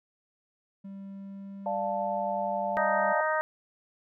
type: tone with pitch glide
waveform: triangle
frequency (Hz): 196 to 198.28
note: G3 to G3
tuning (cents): 0 to +20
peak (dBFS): -37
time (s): 0.84-3.13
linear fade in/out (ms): 10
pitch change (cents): +20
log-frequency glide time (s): 1.11-2.03
type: chord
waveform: sine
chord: D minor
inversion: none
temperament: equal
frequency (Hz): 587.3 / 698.5 / 880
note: D5 / F5 / A5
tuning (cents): 0 / 0 / 0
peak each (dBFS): -32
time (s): 1.66-3.21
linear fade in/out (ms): 2
type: harmonic tone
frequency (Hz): 311.1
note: D#4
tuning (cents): 0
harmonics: 2 / 3 / 4 / 5 / 6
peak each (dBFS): -29 / -31 / -32 / -33 / -34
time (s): 2.77-3.41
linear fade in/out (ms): 0
effects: none